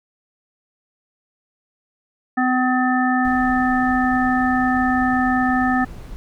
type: harmonic tone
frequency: 253.9 Hz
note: B3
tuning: 48 cents sharp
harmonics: 1 / 3 / 5 / 7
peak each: -18 / -21 / -25 / -23 dBFS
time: 2.37-5.85 s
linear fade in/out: 10 ms
type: noise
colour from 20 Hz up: brown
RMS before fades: -35 dBFS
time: 3.25-6.16 s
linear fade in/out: 0 ms
effects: none